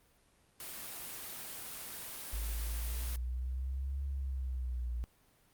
white noise, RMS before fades -44 dBFS, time 0.6-3.16 s, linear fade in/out 2 ms
sine exponential two-way sweep, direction up then down, 53.1 to 69.3 to 58.6 Hz, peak -34 dBFS, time 2.33-5.04 s, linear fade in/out 0 ms, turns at 4.04 s
effects pink hiss -68 dBFS RMS until 5.53 s + Opus 32 kbps

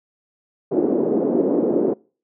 white band-pass noise, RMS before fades -19 dBFS, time 0.71-1.94 s, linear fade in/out 10 ms, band 250 to 420 Hz, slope 24 dB/octave, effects noise-tail reverb RT60 0.4 s tail -26 dB re dry

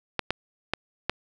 clicks, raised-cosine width 0.3 ms, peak -8 dBFS, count 4, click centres 0.193 / 0.306 / 0.736 / 1.096 s, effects none

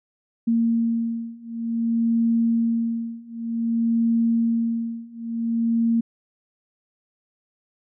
sine beating tone pair, 230 / 230.54 Hz, A#3 / A#3, -23 / -19 cents, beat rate 0.54 Hz, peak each -23 / -22 dBFS, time 0.47-6.01 s, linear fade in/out 10 ms, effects none

